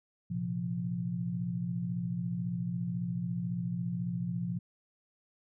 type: chord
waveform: sine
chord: Bb suspended second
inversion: none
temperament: equal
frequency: 116.54 / 130.81 / 174.61 Hz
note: Bb2 / C3 / F3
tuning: 0 / 0 / 0 cents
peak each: -38 / -39 / -33 dBFS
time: 0.3-4.59 s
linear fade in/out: 10 ms
effects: none